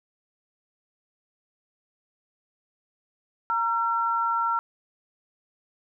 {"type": "tone pair together", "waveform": "sine", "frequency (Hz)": [930, 1356.2], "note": ["A#5", "E6"], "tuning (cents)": [-4, 49], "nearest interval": "perfect fifth", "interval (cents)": 653, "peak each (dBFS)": [-26, -24], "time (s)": [3.5, 4.59], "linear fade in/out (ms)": 0, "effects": []}